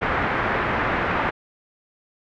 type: low-pass noise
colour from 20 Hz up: white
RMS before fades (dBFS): -23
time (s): 0.01-1.31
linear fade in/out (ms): 20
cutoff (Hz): 1900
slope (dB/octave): 24
effects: none